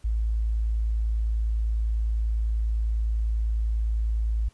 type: tone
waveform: sine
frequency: 55 Hz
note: A1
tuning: in tune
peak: -22 dBFS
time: 0.04-4.49 s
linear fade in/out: 10 ms
effects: pink hiss -61 dBFS RMS until 4.53 s + resampled to 24000 Hz